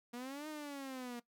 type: exponential two-way sweep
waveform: sawtooth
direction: up then down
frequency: 236.2 to 310.9 to 236.2 Hz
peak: -39 dBFS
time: 0.13-1.2 s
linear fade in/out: 10 ms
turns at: 0.48 s
effects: noise-tail reverb RT60 0.1 s tail -18 dB re dry